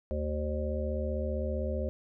harmonic tone, 75.5 Hz, D2, 48 cents sharp, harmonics 1 / 3 / 5 / 7 / 8, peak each -32 / -38 / -40 / -36 / -39 dBFS, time 0.11-1.89 s, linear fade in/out 0 ms, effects none

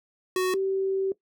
square / sine tone pair in turn, 370 / 385.6 Hz, F#4 / G4, 0 / -28 cents, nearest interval minor second, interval 72 cents, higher second, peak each -23 dBFS, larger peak neither, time 0.36-0.54 / 0.54-1.12 s, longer second, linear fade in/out 2 ms, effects noise-tail reverb RT60 0.1 s tail -18 dB re dry

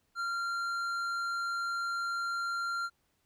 sine tone with tanh clipping, 1383 Hz, F6, 17 cents flat, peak -33 dBFS, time 0.15-2.9 s, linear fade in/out 50 ms, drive 10 dB, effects pink hiss -75 dBFS RMS until 3.25 s

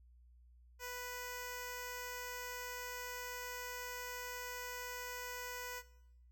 5% pulse tone with notch filter, 493.9 Hz, B4, in tune, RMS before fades -45 dBFS, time 0.79-5.83 s, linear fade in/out 50 ms, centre 3800 Hz, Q 0.95, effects noise-tail reverb RT60 0.8 s tail -18 dB re dry + added 60 Hz sine -60 dBFS peak until 6.31 s

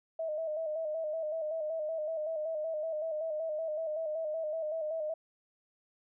sine tone with vibrato, 630 Hz, D#5, 21 cents sharp, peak -32 dBFS, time 0.19-5.14 s, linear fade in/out 5 ms, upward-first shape square, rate 5.3 Hz, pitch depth 54 cents each way, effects none

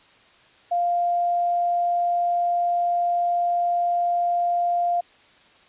sine tone, 698.5 Hz, F5, in tune, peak -19 dBFS, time 0.71-5.01 s, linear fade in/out 10 ms, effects white hiss -54 dBFS RMS until 5.68 s + resampled to 8000 Hz

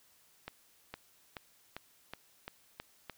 accelerating click train, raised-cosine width 0.3 ms, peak -25 dBFS, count 8, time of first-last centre 0.48-3.097 s, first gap 460 ms, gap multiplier 0.93, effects white hiss -66 dBFS RMS until 3.17 s

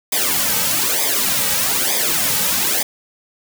white noise with flanger, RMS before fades -18 dBFS, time 0.12-2.83 s, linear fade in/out 5 ms, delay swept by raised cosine 0.7 to 2.9 ms, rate 1.1 Hz, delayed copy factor -0.85, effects none

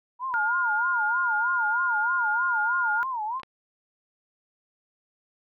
sine tone with vibrato, 946 Hz, A#5, 25 cents sharp, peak -27 dBFS, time 0.19-3.42 s, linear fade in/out 50 ms, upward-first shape sine, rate 3.2 Hz, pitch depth 200 cents each way
sine tone, 1418 Hz, F6, 26 cents sharp, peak -23 dBFS, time 0.34-3.03 s, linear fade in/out 0 ms
clicks, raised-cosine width 0.3 ms, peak -34 / -26 dBFS, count 2, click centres 3.398 / 3.433 s
effects none

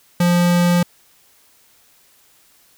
square tone, 175.1 Hz, F3, 5 cents sharp, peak -13 dBFS, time 0.2-0.83 s, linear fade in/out 5 ms, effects white hiss -54 dBFS RMS until 2.77 s

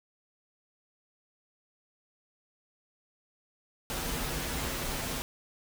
pink noise with comb filter, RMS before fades -34 dBFS, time 3.9-5.22 s, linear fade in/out 0 ms, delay 9.8 ms, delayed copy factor -0.55, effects none

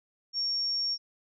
sine tone, 5520 Hz, F8, 21 cents flat, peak -27 dBFS, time 0.33-0.98 s, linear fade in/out 50 ms, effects none

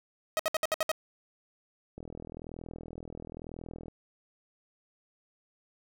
sawtooth tone bursts, 632 Hz, D#5, 27 cents sharp, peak -22 dBFS, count 7, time 0.37-0.916 s, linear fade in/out 0 ms, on 24 ms, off 63 ms
click train, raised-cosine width 2 ms, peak -29 dBFS, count 79, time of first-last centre 1.98-3.882 s, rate 41 Hz
effects none

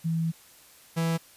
sine / 45% pulse tone pair in turn, 163.8 / 164.94 Hz, E3 / E3, -11 / +1 cents, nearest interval unison, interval 12 cents, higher second, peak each -24 dBFS, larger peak neither, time 0.04-0.32 / 0.96-1.18 s, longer first, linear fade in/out 20 ms, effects white hiss -54 dBFS RMS until 1.36 s + resampled to 32000 Hz

